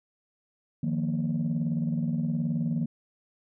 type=chord; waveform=sine; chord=Eb suspended second; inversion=none; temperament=equal; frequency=155.56 / 174.61 / 233.1 Hz; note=Eb3 / F3 / Bb3; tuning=0 / 0 / 0 cents; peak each=-28 / -30 / -28 dBFS; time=0.83-2.86 s; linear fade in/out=5 ms; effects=tanh soft clip ceiling -20 dBFS